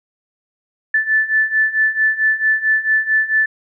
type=beating tone pair; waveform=sine; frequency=1750 / 1754.5 Hz; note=A6 / A6; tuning=-10 / -5 cents; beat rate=4.5 Hz; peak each=-18 / -15 dBFS; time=0.94-3.46 s; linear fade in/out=5 ms; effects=none